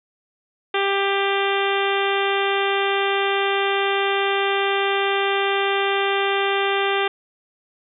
harmonic tone, 395.3 Hz, G4, 15 cents sharp, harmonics 1 / 2 / 3 / 4 / 5 / 6 / 7 / 8 / 9, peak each -22 / -25 / -27 / -28 / -29 / -30 / -30 / -31 / -32 dBFS, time 0.74-7.08 s, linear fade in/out 5 ms, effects none

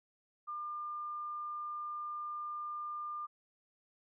sine tone, 1200 Hz, D6, 37 cents sharp, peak -38 dBFS, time 0.47-3.27 s, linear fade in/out 20 ms, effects none

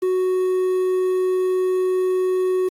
triangle tone with quantisation, 370 Hz, F#4, in tune, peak -15 dBFS, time 0.02-2.69 s, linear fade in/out 10 ms, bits 7, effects AAC 48 kbps

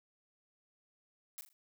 blue noise with echo, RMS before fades -45 dBFS, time 1.38-1.41 s, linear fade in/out 0 ms, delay 40 ms, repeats 3, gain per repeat -9 dB, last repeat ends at 1.53 s, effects none

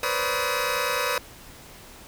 15% pulse tone cluster, 485.3 / 515 / 576 / 1272 Hz, B4 / C5 / D5 / D#6, -30 / -28 / -34 / +38 cents, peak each -23 dBFS, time 0.03-1.18 s, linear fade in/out 2 ms, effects pink hiss -46 dBFS RMS until 2.07 s

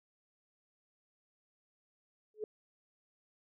sine tone with exponential growth, 427.2 Hz, G#4, 49 cents sharp, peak -31 dBFS, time 2.34-2.44 s, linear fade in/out 2 ms, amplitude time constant 21 ms, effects none

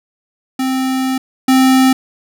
square tone pair in turn, 261.6 / 261.6 Hz, C4 / C4, 0 / 0 cents, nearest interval unison, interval 0 cents, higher neither, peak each -15 / -8 dBFS, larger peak second, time 0.59-1.18 / 1.48-1.93 s, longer first, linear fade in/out 5 ms, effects none

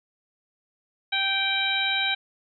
harmonic tone with a mistuned harmonic, 782 Hz, G5, 4 cents flat, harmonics 1 / 2 / 3 / 4 / 5, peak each -32 / -29 / -27 / -30 / -27 dBFS, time 1.12-2.15 s, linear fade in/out 10 ms, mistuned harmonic 5, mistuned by -25 cents, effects none

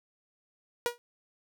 sawtooth tone with exponential decay, 479.7 Hz, A#4, 50 cents sharp, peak -19 dBFS, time 0.86-0.98 s, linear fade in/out 0 ms, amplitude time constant 25 ms, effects none

